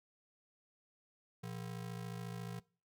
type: ring-modulated tone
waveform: square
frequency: 146.8 Hz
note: D3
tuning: in tune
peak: -40 dBFS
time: 1.43-2.6 s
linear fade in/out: 10 ms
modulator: 27.1 Hz
effects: noise-tail reverb RT60 0.4 s tail -23 dB re dry